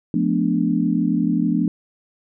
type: chord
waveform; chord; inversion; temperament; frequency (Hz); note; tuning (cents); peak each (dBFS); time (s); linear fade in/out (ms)
sine; B half-diminished seventh; second; equal with one note detuned; 174.61 / 215.1 / 246.9 / 293.7; F3 / A3 / B3 / D4; 0 / -39 / 0 / 0; -22; 0.14-1.68; 2
effects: none